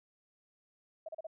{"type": "tone bursts", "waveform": "sine", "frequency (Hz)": 641, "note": "E5", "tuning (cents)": -49, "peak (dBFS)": -39, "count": 4, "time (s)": [1.06, 1.269], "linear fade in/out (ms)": 5, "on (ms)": 26, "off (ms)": 35, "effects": []}